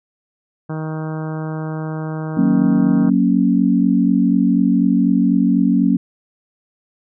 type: harmonic tone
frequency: 157.1 Hz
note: D#3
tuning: 17 cents sharp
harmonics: 1 / 2 / 3 / 4 / 5 / 6 / 7 / 8 / 9 / 10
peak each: -23 / -29 / -33 / -35 / -37 / -39 / -40 / -41 / -42 / -43 dBFS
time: 0.69-3.1 s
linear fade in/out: 10 ms
type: chord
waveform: sine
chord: F# major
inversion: none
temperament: equal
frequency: 185 / 233.1 / 277.2 Hz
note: F#3 / A#3 / C#4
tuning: 0 / 0 / 0 cents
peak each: -16 dBFS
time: 2.37-5.97 s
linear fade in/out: 5 ms
effects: none